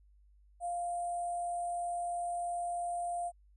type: tone with sample-and-hold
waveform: sine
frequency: 698.5 Hz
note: F5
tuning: in tune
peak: -33 dBFS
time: 0.6-3.32 s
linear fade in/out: 50 ms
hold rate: 8820 Hz
effects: added 50 Hz sine -60 dBFS peak until 3.56 s + resampled to 32000 Hz

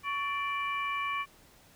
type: harmonic tone with a mistuned harmonic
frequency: 587.3 Hz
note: D5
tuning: in tune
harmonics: 2 / 3 / 4 / 5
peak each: -32 / -42 / -35 / -44 dBFS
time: 0.03-1.26 s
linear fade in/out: 50 ms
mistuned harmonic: 2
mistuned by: -78 cents
effects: pink hiss -59 dBFS RMS until 1.75 s

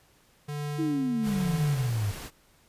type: tone with tremolo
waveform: square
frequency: 146.9 Hz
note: D3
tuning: 1 cent sharp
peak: -31 dBFS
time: 0.48-1.9 s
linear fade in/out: 10 ms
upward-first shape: sine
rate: 1.2 Hz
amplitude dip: 55%
type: exponential sweep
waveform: sine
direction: down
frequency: 331.2 to 97.7 Hz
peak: -25 dBFS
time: 0.78-2.12 s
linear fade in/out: 20 ms
type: noise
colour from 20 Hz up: pink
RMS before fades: -40 dBFS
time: 1.22-2.31 s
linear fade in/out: 50 ms
effects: pink hiss -62 dBFS RMS until 2.68 s + resampled to 32000 Hz

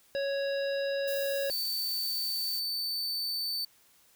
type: harmonic tone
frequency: 554.4 Hz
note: C#5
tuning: in tune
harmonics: 1 / 3 / 5 / 7 / 9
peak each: -29 / -39 / -45 / -43 / -45 dBFS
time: 0.15-1.5 s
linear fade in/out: 0 ms
type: noise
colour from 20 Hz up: violet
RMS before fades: -40 dBFS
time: 1.07-2.6 s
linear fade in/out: 10 ms
type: tone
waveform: 45% pulse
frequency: 4542 Hz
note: C#8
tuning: 41 cents sharp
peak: -30 dBFS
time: 1.5-3.65 s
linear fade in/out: 5 ms
effects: white hiss -63 dBFS RMS until 4.15 s

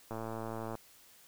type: click train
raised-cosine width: 1 ms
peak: -26 dBFS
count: 73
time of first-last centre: 0.11-0.753 s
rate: 112 Hz
effects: white hiss -60 dBFS RMS until 1.27 s

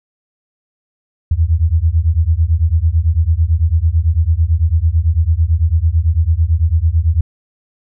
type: beating tone pair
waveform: sine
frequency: 77.3 / 86.3 Hz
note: D#2 / F2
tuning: -11 / -20 cents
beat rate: 9 Hz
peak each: -13 dBFS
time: 1.31-7.21 s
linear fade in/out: 5 ms
effects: none

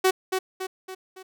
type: tone with echo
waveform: sawtooth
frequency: 375.8 Hz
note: F#4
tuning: 27 cents sharp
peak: -13 dBFS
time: 0.04-0.11 s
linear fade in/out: 10 ms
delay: 280 ms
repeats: 4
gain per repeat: -6 dB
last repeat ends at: 1.23 s
effects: none

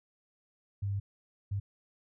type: tone bursts at uneven times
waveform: sine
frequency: 99.8 Hz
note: G2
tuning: 32 cents sharp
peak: -30 dBFS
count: 2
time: 0.82-1 / 1.51-1.6 s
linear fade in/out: 10 ms
effects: none

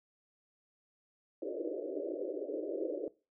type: band-pass noise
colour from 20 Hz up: pink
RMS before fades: -38 dBFS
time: 1.42-3.08 s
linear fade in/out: 2 ms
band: 300 to 600 Hz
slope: 96 dB/octave
effects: noise-tail reverb RT60 0.3 s tail -20 dB re dry

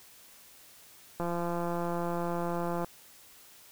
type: click train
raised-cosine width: 1 ms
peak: -20 dBFS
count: 284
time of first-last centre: 1.2-2.845 s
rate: 172 Hz
effects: white hiss -55 dBFS RMS until 3.71 s

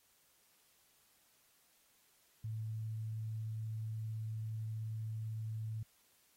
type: tone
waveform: sine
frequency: 110.3 Hz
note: A2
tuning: 5 cents sharp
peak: -38 dBFS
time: 2.44-5.83 s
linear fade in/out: 5 ms
effects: white hiss -71 dBFS RMS until 6.36 s + AAC 48 kbps

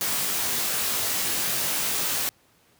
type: noise with comb filter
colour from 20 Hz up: white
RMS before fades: -26 dBFS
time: 0.01-2.29 s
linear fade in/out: 0 ms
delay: 19 ms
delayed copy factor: -0.85
effects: pink hiss -61 dBFS RMS until 2.79 s + high-pass 80 Hz 12 dB/octave

